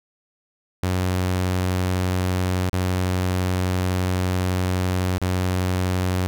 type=tone with dropouts; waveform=sawtooth; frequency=91.8 Hz; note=F#2; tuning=13 cents flat; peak=-16 dBFS; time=0.83-6.27 s; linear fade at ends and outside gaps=0 ms; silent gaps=2.695-2.731 / 5.181-5.216 s; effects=none